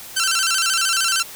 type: tone with vibrato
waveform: 10% pulse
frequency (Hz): 1445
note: F#6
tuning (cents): -41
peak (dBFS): -8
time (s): 0.16-1.23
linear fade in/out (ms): 10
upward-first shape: square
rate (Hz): 13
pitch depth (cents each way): 110
effects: white hiss -37 dBFS RMS until 1.35 s